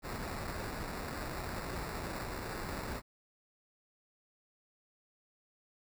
pink noise with sample-and-hold, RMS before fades -40 dBFS, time 0.02-3.02 s, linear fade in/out 50 ms, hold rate 3150 Hz, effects none

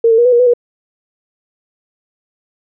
sine tone with pitch steps, 460.2 / 449.5 / 476.7 / 499.3 / 476 / 498.3 / 480.6 Hz, A#4 / A4 / A#4 / B4 / A#4 / B4 / B4, -22 / +37 / +39 / +19 / +36 / +15 / -47 cents, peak -6 dBFS, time 0.04-0.537 s, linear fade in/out 5 ms, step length 71 ms, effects none

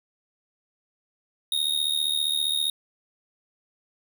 square tone with amplitude modulation, 3729 Hz, A#7, in tune, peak -20 dBFS, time 1.52-2.7 s, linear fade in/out 2 ms, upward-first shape sine, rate 75.1 Hz, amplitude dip 80%, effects none

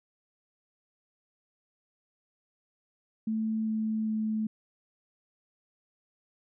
sine tone with pitch steps, 220 / 218.7 / 217.5 Hz, A3 / A3 / A3, 0 / -10 / -20 cents, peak -27 dBFS, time 3.27-4.47 s, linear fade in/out 5 ms, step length 400 ms, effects none

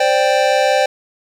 square chord, C suspended second, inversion none, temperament just, 523.3 / 588.7 / 784.9 Hz, C5 / D5 / G5, 0 / +4 / +2 cents, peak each -17 dBFS, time 0-0.86 s, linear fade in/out 5 ms, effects low-pass 6000 Hz 12 dB/octave + 7-bit

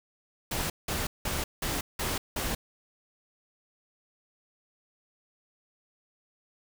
pink noise bursts, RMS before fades -31 dBFS, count 6, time 0.51-2.55 s, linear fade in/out 5 ms, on 190 ms, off 180 ms, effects none

